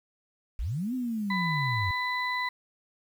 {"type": "linear two-way sweep", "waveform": "sine", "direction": "up then down", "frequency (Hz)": [38.89, 260.5, 87.2], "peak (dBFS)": -28, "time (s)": [0.59, 1.91], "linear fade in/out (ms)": 0, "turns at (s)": 0.94}
{"type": "harmonic tone", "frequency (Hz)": 998, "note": "B5", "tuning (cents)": 18, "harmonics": [1, 2, 4], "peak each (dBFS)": [-31, -30, -38], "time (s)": [1.3, 2.49], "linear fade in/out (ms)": 5}
{"effects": ["9-bit"]}